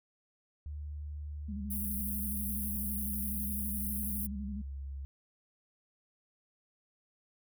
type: tone with pitch glide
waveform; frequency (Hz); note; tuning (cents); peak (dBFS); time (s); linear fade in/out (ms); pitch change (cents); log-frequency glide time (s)
sine; 74 to 68.65; D2 to C#2; +14 to -16; -38; 0.66-5.05; 0; -130; 1.53-1.92
type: tone with vibrato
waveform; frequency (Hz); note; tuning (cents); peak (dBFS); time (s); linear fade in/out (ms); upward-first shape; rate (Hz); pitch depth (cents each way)
sine; 202.8; G#3; -41; -38; 1.48-4.62; 10; square; 12; 55
type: high-pass noise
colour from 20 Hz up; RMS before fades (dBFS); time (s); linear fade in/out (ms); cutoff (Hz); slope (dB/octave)
white; -38; 1.7-4.27; 10; 9600; 96
effects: none